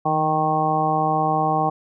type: harmonic tone with a mistuned harmonic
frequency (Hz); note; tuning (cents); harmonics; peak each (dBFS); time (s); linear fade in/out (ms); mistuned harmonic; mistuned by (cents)
155.56; D#3; 0; 1 / 2 / 3 / 4 / 5 / 6 / 7; -26 / -28 / -29 / -28 / -20 / -31 / -25; 0.05-1.7; 10; 1; +35
effects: none